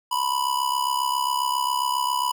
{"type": "tone with amplitude modulation", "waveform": "square", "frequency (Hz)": 987.8, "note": "B5", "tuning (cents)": 0, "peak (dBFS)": -19, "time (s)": [0.11, 2.32], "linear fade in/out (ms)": 10, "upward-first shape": "sine", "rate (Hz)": 67.4, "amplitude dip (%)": 75, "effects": []}